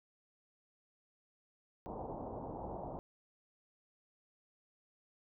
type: low-pass noise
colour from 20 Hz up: white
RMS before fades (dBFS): -44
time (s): 1.86-2.99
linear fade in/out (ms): 0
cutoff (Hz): 910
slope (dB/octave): 48
effects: none